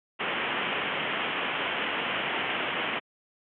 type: low-pass noise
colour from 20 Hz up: white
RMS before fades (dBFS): -30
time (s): 0.19-3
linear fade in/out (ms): 20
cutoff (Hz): 3200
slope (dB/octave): 96
effects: high-pass 200 Hz 12 dB/octave